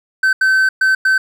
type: tone bursts at uneven times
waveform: triangle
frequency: 1537 Hz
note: G6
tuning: 35 cents flat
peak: -8 dBFS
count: 4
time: 0.23-0.33 / 0.41-0.69 / 0.81-0.95 / 1.05-1.18 s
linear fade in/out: 5 ms
effects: none